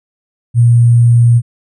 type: tone with sample-and-hold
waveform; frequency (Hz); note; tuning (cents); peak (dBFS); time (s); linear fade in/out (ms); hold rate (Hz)
sine; 118.7; A#2; +32; -4; 0.54-1.42; 50; 8820
effects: resampled to 22050 Hz